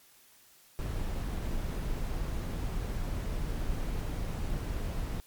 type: noise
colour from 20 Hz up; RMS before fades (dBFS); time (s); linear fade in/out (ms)
brown; -33; 0.79-5.2; 0
effects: white hiss -60 dBFS RMS until 5.26 s + MP3 96 kbps